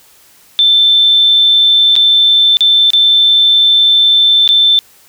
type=tone with dropouts; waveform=sine; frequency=3544 Hz; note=A7; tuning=12 cents sharp; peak=-5 dBFS; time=0.59-4.79 s; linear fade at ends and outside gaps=0 ms; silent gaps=1.955-1.963 / 2.57-2.607 / 2.904-2.934 / 4.477-4.49 s; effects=white hiss -45 dBFS RMS until 5.08 s